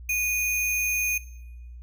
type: tone with sample-and-hold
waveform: sine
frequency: 2467 Hz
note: D#7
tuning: 15 cents flat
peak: -22 dBFS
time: 0.09-1.18 s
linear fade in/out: 5 ms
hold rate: 8820 Hz
effects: noise-tail reverb RT60 1.0 s tail -20 dB re dry + added 60 Hz sine -39 dBFS peak until 1.82 s